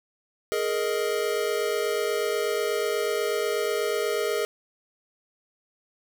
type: chord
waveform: square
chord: Ab suspended second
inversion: none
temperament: equal with one note detuned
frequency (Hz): 418 / 466.2 / 622.3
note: Ab4 / Bb4 / Eb5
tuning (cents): +11 / 0 / 0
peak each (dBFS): -28 / -29 / -32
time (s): 0.52-4.45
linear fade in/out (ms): 0
effects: none